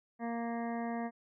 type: harmonic tone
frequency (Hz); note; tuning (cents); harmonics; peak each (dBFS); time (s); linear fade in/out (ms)
233.1; A#3; 0; 1 / 2 / 3 / 4 / 5 / 7 / 8 / 9; -36 / -44 / -40 / -47 / -50 / -53 / -50 / -55; 0.19-1.11; 50
effects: none